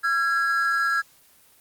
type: tone pair together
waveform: triangle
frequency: 1360 / 1651.5 Hz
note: F6 / G#6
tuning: -46 / -10 cents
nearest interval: minor third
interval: 336 cents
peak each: -21 dBFS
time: 0.03-1.02 s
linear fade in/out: 20 ms
effects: white hiss -56 dBFS RMS until 1.6 s + Opus 24 kbps